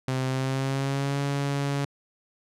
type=tone with pitch glide; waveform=sawtooth; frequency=130.6 to 140.78 Hz; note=C3 to C#3; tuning=-3 to +27 cents; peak=-21 dBFS; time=0.08-1.85 s; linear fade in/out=2 ms; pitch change=+130 cents; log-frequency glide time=0.27-1.2 s; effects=low-pass 9000 Hz 12 dB/octave